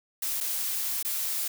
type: noise with dropouts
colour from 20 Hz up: blue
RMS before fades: -30 dBFS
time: 0.22-1.48 s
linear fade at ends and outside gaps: 5 ms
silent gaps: 0.404-0.408 / 1.028-1.048 s
effects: none